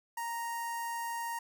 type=tone with notch filter; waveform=sawtooth; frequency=932.3 Hz; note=A#5; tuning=in tune; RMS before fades=-37 dBFS; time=0.17-1.39 s; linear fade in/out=5 ms; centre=3600 Hz; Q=0.75; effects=none